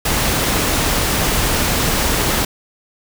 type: noise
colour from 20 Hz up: pink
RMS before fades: -17 dBFS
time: 0.05-2.45 s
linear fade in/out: 5 ms
effects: none